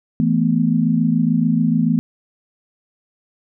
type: chord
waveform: sine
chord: E suspended fourth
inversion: none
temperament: equal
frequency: 164.81 / 220 / 246.9 Hz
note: E3 / A3 / B3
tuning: 0 / 0 / 0 cents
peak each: -18 dBFS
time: 0.2-1.99 s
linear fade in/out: 0 ms
effects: none